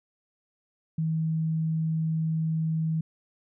sine tone, 160.1 Hz, D#3, 50 cents sharp, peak -24 dBFS, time 0.98-3.01 s, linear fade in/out 5 ms, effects none

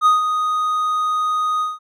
triangle tone with ADSR envelope, 1244.5 Hz, D#6, in tune, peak -7 dBFS, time 0.01-1.79 s, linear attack 49 ms, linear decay 150 ms, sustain -8 dB, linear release 180 ms, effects none

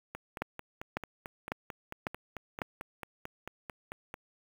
two click trains, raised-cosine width 0.5 ms, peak -16 / -24 dBFS, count 5 / 19, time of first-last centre 0.42-2.618 / 0.15-4.141 s, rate 1.82 / 4.51 Hz, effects high-pass 60 Hz 12 dB/octave + 7-bit

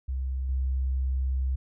sine tone with level steps, 65.41 Hz, C2, in tune, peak -27 / -24 dBFS, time 0.08-1.56 s, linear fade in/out 10 ms, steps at 0.49 s, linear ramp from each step 2 ms, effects none

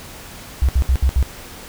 sine tone bursts, 65.41 Hz, C2, in tune, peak -11 dBFS, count 5, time 0.62-1.227 s, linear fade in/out 0 ms, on 67 ms, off 68 ms, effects pink hiss -37 dBFS RMS until 1.68 s

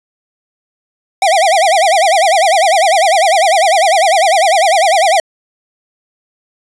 square tone with vibrato, 712 Hz, F5, 33 cents sharp, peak -8 dBFS, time 1.22-5.2 s, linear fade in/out 2 ms, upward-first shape sine, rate 10 Hz, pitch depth 220 cents each way, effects resampled to 24000 Hz

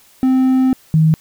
triangle / sine tone pair in turn, 260 / 158.09 Hz, C4 / D#3, -11 / +28 cents, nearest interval major sixth, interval 861 cents, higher first, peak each -8 dBFS, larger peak neither, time 0.23-0.73 / 0.94-1.14 s, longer first, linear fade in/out 0 ms, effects white hiss -49 dBFS RMS until 1.2 s

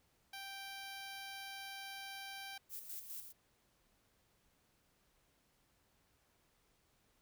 10% pulse tone, 784 Hz, G5, in tune, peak -38 dBFS, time 0.33-2.58 s, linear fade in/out 5 ms
violet noise with tremolo, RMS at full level -46 dBFS, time 2.69-3.33 s, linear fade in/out 50 ms, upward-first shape square, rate 4.9 Hz, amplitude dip 55%
effects pink hiss -75 dBFS RMS until 7.21 s

